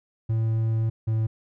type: tone pair in turn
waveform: triangle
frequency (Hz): 112 / 110.84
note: A2 / A2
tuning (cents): +31 / +13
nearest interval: unison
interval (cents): 18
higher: first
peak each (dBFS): -19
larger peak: neither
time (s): 0.29-0.9 / 1.07-1.27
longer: first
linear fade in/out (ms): 10
effects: none